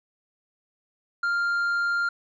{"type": "tone with tanh clipping", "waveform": "sine", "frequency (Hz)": 1396.9, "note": "F6", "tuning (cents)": 0, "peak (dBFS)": -23, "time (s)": [1.23, 2.09], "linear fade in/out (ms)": 5, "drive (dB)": 4, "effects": []}